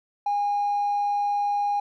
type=tone with hard clipping; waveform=sine; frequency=817 Hz; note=G#5; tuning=29 cents flat; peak=-22 dBFS; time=0.26-1.8 s; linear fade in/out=5 ms; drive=1 dB; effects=none